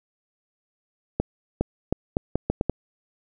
accelerating click train, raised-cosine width 2 ms, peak -8 dBFS, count 8, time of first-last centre 1.2-2.697 s, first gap 410 ms, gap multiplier 0.77, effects none

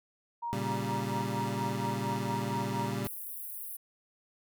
sine tone with tremolo, 941 Hz, A#5, 16 cents sharp, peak -32 dBFS, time 0.42-2.94 s, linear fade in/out 10 ms, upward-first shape sine, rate 4.3 Hz, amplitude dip 80%
25% pulse chord, G diminished, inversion first, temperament equal, 116.54 / 138.59 / 196 Hz, Bb2 / Db3 / G3, 0 / 0 / 0 cents, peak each -32 / -34 / -32 dBFS, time 0.53-3.07 s, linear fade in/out 0 ms
white high-pass noise, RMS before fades -41 dBFS, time 3.04-3.77 s, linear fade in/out 10 ms, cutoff 10000 Hz, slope 48 dB/octave
effects none

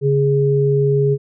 sine tone pair together, 140.5 / 414 Hz, C#3 / G#4, +24 / -5 cents, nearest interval octave + perfect fifth, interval 1871 cents, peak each -15 dBFS, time 0.01-1.18 s, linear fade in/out 50 ms, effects none

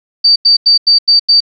sine tone bursts, 4622 Hz, D8, 28 cents flat, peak -4 dBFS, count 6, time 0.24-1.405 s, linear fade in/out 10 ms, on 120 ms, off 89 ms, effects none

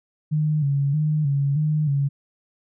sine tone with vibrato, 146.4 Hz, D3, 5 cents flat, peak -18 dBFS, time 0.31-2.09 s, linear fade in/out 20 ms, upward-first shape square, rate 1.6 Hz, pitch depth 74 cents each way, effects none

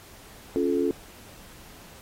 sine chord, Db augmented, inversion none, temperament equal with one note detuned, 277.2 / 349.2 / 433.9 Hz, Db4 / F4 / A4, 0 / 0 / -24 cents, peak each -26 dBFS, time 0.56-0.91 s, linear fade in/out 0 ms, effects pink hiss -49 dBFS RMS until 2.01 s + AAC 48 kbps

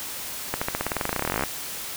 accelerating click train, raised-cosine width 0.5 ms, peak -9 dBFS, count 26, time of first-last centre 0.54-1.437 s, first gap 75 ms, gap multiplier 0.93, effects white hiss -34 dBFS RMS until 1.96 s

